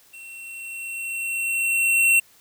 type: tone with level ramp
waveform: square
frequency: 2718 Hz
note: F7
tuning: 48 cents flat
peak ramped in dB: -40 to -14 dBFS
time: 0.13-2.2 s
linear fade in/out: 10 ms
effects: white hiss -55 dBFS RMS until 2.4 s